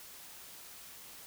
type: silence
effects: white hiss -51 dBFS RMS until 1.26 s